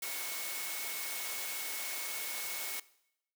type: tone in noise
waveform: sine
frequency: 2199 Hz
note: C#7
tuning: 14 cents flat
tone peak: -45 dBFS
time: 0.02-2.8 s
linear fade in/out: 5 ms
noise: white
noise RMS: -39 dBFS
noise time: 0.02-2.8 s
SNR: -9 dB
effects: noise-tail reverb RT60 0.8 s tail -20 dB re dry + high-pass 400 Hz 12 dB/octave